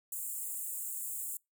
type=high-pass noise; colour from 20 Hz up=pink; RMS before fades=-39 dBFS; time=0.12-1.37 s; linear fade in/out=2 ms; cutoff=7200 Hz; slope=96 dB/octave; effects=noise-tail reverb RT60 0.2 s tail -26 dB re dry